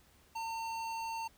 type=tone with notch filter; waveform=square; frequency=906 Hz; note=A#5; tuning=50 cents flat; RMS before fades=-39 dBFS; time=0.35-1.28 s; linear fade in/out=10 ms; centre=11000 Hz; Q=0.97; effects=added 73 Hz sine -68 dBFS peak until 1.37 s + pink hiss -65 dBFS RMS until 1.37 s